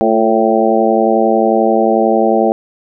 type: harmonic tone with a mistuned harmonic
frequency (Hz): 111.2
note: A2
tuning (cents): +19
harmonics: 2 / 3 / 4 / 5 / 6 / 7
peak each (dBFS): -16 / -16 / -16 / -16 / -16 / -16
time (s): 0.01-2.52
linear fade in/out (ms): 0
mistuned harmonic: 3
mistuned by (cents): +47
effects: none